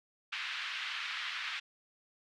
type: band-pass noise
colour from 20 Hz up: white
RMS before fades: -39 dBFS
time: 0.32-1.6 s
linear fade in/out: 10 ms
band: 1300 to 3400 Hz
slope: 24 dB/octave
effects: none

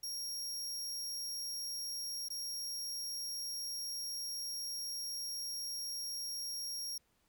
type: tone with dropouts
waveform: sawtooth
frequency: 5588 Hz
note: F8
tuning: in tune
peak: -36 dBFS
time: 0.03-6.98 s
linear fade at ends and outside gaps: 5 ms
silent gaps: 2.286-2.302 s
effects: pink hiss -75 dBFS RMS until 7.28 s

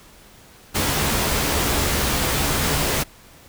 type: noise with comb filter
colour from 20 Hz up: pink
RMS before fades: -21 dBFS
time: 0.74-3.04 s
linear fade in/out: 20 ms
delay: 14 ms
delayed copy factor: +0.5
effects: pink hiss -48 dBFS RMS until 3.48 s

